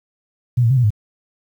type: tone with pitch steps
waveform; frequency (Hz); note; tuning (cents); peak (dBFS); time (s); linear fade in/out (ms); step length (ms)
sine; 122.8 / 114.7 / 133.3 / 123.1 / 105; B2 / A#2 / C3 / B2 / G#2; -9 / -28 / +33 / -5 / +19; -11; 0.57-0.905; 10; 67
effects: 8-bit